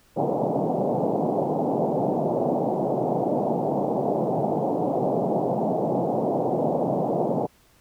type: band-pass noise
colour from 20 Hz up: white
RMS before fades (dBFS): -24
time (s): 0.16-7.47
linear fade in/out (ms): 20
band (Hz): 130 to 790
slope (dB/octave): 48
effects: pink hiss -59 dBFS RMS until 7.8 s